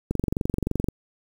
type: click train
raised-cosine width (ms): 3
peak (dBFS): -11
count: 19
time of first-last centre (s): 0.11-0.886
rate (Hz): 23.2
effects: 7-bit